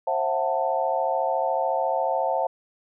sine chord, F# half-diminished seventh, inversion second, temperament just, 532.8 / 666 / 740 / 888 Hz, C5 / E5 / F#5 / A5, +31 / +18 / 0 / +16 cents, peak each -27 dBFS, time 0.07-2.47 s, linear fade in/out 5 ms, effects none

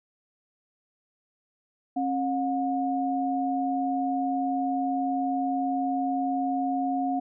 sine tone pair together, 270 / 720.8 Hz, C#4 / F#5, -45 / -45 cents, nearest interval octave + perfect fourth, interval 1700 cents, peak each -27 dBFS, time 1.96-7.2 s, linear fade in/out 10 ms, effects none

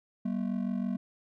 triangle ring-modulated tone, 216.6 Hz, A3, 27 cents flat, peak -24 dBFS, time 0.25-0.97 s, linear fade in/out 5 ms, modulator 23.1 Hz, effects none

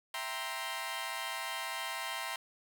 15% pulse chord, C dominant seventh, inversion first, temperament equal, 659.3 / 784 / 932.3 / 1046.5 Hz, E5 / G5 / Bb5 / C6, 0 / 0 / 0 / 0 cents, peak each -38 / -37 / -35 / -34 dBFS, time 0.14-2.36 s, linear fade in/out 2 ms, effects none

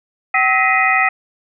sine tone cluster, 761 / 1288 / 1907 / 2039 / 2483 Hz, F#5 / E6 / A#6 / C7 / D#7, +48 / -41 / +39 / -45 / -4 cents, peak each -18 dBFS, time 0.34-1.09 s, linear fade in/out 5 ms, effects none

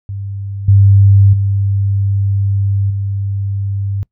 sine tone with level steps, 99.1 Hz, G2, 19 cents sharp, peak -20 / -4 / -11 / -15 dBFS, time 0.09-4.03 s, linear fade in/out 0 ms, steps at 0.68 / 1.33 / 2.9 s, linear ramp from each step 5 ms, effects noise-tail reverb RT60 0.1 s tail -23 dB re dry

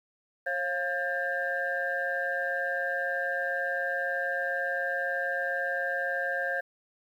sine tone cluster, 541 / 699 / 1602 / 1769 Hz, C#5 / F5 / G6 / A6, -42 / +1 / +37 / +9 cents, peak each -33 / -35 / -30 / -36 dBFS, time 0.46-6.61 s, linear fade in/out 10 ms, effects tanh soft clip ceiling -17 dBFS + 10-bit

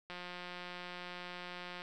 click train, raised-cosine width 0.3 ms, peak -29 dBFS, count 307, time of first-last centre 0.1-1.819 s, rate 178 Hz, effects none

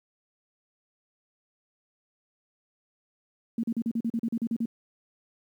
sine tone bursts, 230 Hz, A#3, 23 cents flat, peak -24 dBFS, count 12, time 3.58-4.655 s, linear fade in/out 2 ms, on 52 ms, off 41 ms, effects high-pass 150 Hz 12 dB/octave + 10-bit

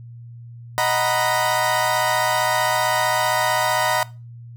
30% pulse chord, B major seventh, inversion first, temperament equal, 622.3 / 740 / 932.3 / 987.8 Hz, D#5 / F#5 / A#5 / B5, 0 / 0 / 0 / 0 cents, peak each -21 dBFS, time 0.78-4.03 s, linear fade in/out 0 ms, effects noise-tail reverb RT60 0.3 s tail -20 dB re dry + added 118 Hz sine -36 dBFS peak until 4.56 s

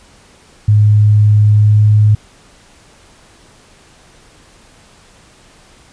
sine tone with pitch glide, 105.2 to 105.87 Hz, G#2 to G#2, +23 to +34 cents, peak -5 dBFS, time 0.68-2.15 s, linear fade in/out 5 ms, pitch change +11 cents, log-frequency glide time 1.54-1.87 s, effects pink hiss -45 dBFS RMS until 5.92 s + resampled to 22050 Hz

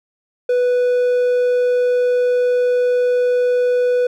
triangle tone, 493.9 Hz, B4, in tune, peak -11 dBFS, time 0.49-4.07 s, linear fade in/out 5 ms, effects none

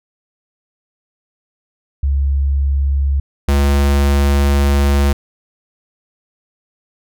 sine / square tone pair in turn, 69.3 / 70.39 Hz, C#2 / C#2, 0 / +27 cents, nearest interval unison, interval 27 cents, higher second, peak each -12 / -11 dBFS, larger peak second, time 2.03-3.2 / 3.48-5.13 s, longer second, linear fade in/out 5 ms, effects none

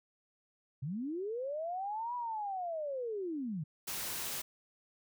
sine linear two-way sweep, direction up then down, 122.3 to 987.8 to 140.4 Hz, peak -35 dBFS, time 0.82-3.64 s, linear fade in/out 10 ms, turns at 2.15 s
white noise, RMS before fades -39 dBFS, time 3.87-4.42 s, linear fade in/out 10 ms
effects none

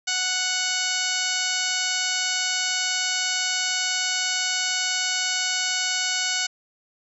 harmonic tone, 739 Hz, F#5, 2 cents flat, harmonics 1 / 2 / 3 / 4 / 5 / 6 / 7 / 8 / 9 / 10, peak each -37 / -30 / -31 / -30 / -34 / -30 / -33 / -31 / -34 / -32 dBFS, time 0.07-6.47 s, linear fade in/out 10 ms, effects none

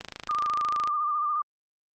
click train, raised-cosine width 0.2 ms, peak -18 dBFS, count 24, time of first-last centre 0.01-0.875 s, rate 26.6 Hz
sine tone with vibrato, 1198 Hz, D6, 34 cents sharp, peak -24 dBFS, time 0.29-1.42 s, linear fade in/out 5 ms, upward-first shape sine, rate 14 Hz, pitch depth 45 cents each way
effects Opus 32 kbps

